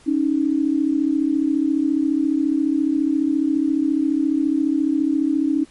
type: tone pair together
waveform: sine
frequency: 278 / 312.5 Hz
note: C#4 / D#4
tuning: +5 / +8 cents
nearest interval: major second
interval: 203 cents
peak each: -19 dBFS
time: 0.06-5.65 s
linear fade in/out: 20 ms
effects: pink hiss -51 dBFS RMS until 5.7 s + MP3 48 kbps